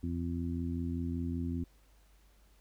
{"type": "harmonic tone", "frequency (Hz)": 85.2, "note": "F2", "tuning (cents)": -42, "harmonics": [1, 2, 3, 4], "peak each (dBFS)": [-36, -40, -36, -46], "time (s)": [0.03, 1.64], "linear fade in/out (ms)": 5, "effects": ["added 50 Hz sine -61 dBFS peak until 2.6 s", "pink hiss -69 dBFS RMS until 2.6 s"]}